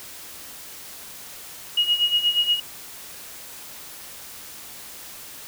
sine tone with tremolo, 2887 Hz, F#7, 43 cents flat, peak -15 dBFS, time 1.77-2.6 s, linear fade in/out 5 ms, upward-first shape sine, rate 8.4 Hz, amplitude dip 75%, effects white hiss -40 dBFS RMS until 5.47 s

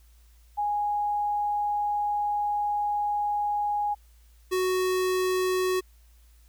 sine / square tone pair in turn, 827 / 370.2 Hz, G#5 / F#4, -8 / +1 cents, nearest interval octave + major second, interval 1391 cents, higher first, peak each -24 dBFS, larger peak neither, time 0.57-3.95 / 4.51-5.81 s, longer first, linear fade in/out 20 ms, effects added 57 Hz sine -53 dBFS peak until 6.48 s + white hiss -65 dBFS RMS until 6.48 s

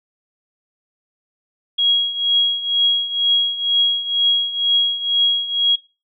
sine tone with tremolo, 3300 Hz, G#7, 12 cents flat, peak -11 dBFS, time 1.78-5.76 s, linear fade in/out 10 ms, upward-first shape triangle, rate 2.1 Hz, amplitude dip 80%, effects noise-tail reverb RT60 0.3 s tail -22 dB re dry

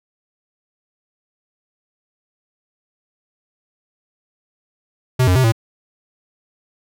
square tone with pitch steps, 127.8 / 90.9 / 130 / 113.3 Hz, C3 / F#2 / C3 / A#2, -40 / -30 / -11 / -49 cents, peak -12 dBFS, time 5.19-5.522 s, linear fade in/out 10 ms, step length 83 ms, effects none

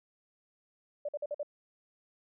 sine tone bursts, 586 Hz, D5, 4 cents flat, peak -32 dBFS, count 5, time 1.05-1.431 s, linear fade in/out 5 ms, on 37 ms, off 49 ms, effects none

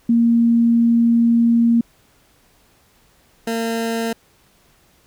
sine / 20% pulse tone pair in turn, 233.1 / 228.2 Hz, A#3 / A#3, 0 / -37 cents, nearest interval unison, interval 37 cents, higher first, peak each -11 / -15 dBFS, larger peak first, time 0.09-1.81 / 3.47-4.13 s, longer first, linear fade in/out 5 ms, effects pink hiss -56 dBFS RMS until 5.06 s

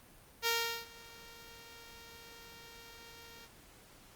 5% pulse tone with ADSR envelope, 463.2 Hz, A#4, 11 cents flat, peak -17 dBFS, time 0.42-3.49 s, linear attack 47 ms, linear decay 390 ms, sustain -24 dB, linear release 51 ms, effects pink hiss -59 dBFS RMS until 4.15 s + Opus 32 kbps

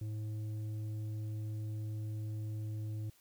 triangle tone with tanh clipping, 107.5 Hz, A2, 40 cents flat, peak -38 dBFS, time 0.01-3.1 s, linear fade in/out 5 ms, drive 11 dB, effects white hiss -67 dBFS RMS until 3.2 s

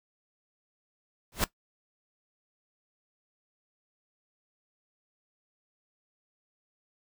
pink noise with exponential growth, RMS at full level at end -21 dBFS, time 1.32-1.44 s, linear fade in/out 1 ms, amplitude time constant 24 ms, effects noise-tail reverb RT60 0.1 s tail -17 dB re dry

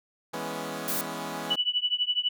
10% pulse chord, C# minor seventh, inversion first, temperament equal, 164.81 / 207.7 / 246.9 / 277.2 Hz, E3 / G#3 / B3 / C#4, 0 / 0 / 0 / 0 cents, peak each -30 dBFS, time 0.33-1.56 s, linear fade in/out 10 ms
blue noise, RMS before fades -30 dBFS, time 0.88-1.01 s, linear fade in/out 0 ms
sine tone with tremolo, 2960 Hz, F#7, in tune, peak -20 dBFS, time 1.5-2.29 s, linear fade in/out 10 ms, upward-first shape triangle, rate 12 Hz, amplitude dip 100%
effects none

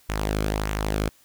sawtooth tone with flanger, 52.2 Hz, G#1, 10 cents sharp, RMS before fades -26 dBFS, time 0.09-1.09 s, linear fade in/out 0 ms, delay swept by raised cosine 0.21 to 1.1 ms, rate 1.6 Hz, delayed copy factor -0.5, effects white hiss -58 dBFS RMS until 1.24 s

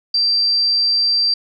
sine tone, 4699 Hz, D8, in tune, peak -13 dBFS, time 0.14-1.34 s, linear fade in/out 5 ms, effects none

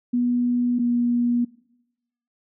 sine tone pair in turn, 243.8 / 240.4 Hz, B3 / B3, -22 / -46 cents, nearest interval unison, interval 24 cents, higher first, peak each -18 dBFS, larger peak neither, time 0.13-0.79 / 0.79-1.45 s, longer neither, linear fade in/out 10 ms, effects noise-tail reverb RT60 0.9 s tail -22 dB re dry

